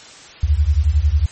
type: beating tone pair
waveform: sine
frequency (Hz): 68.5 / 79.5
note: C#2 / D#2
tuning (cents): -20 / +38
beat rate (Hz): 11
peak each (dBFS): -15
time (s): 0.43-1.26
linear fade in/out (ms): 5
effects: white hiss -40 dBFS RMS until 1.31 s + MP3 32 kbps